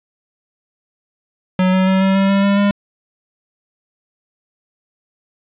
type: tone with pitch steps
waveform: square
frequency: 185 / 187.37 / 189.76 / 192.19 / 194.65 / 197.14 / 199.66 / 202.2 Hz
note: F#3 / F#3 / F#3 / G3 / G3 / G3 / G3 / G#3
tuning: 0 / +22 / +44 / -34 / -12 / +10 / +32 / -46 cents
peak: -12 dBFS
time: 1.59-2.71 s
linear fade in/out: 2 ms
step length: 140 ms
effects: resampled to 8000 Hz + 9-bit